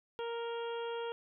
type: harmonic tone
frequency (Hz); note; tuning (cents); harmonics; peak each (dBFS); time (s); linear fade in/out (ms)
466.2; A#4; 0; 1 / 2 / 3 / 4 / 5 / 6 / 7; -37 / -43 / -48 / -57 / -58 / -52 / -51; 0.19-1.12; 0
effects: none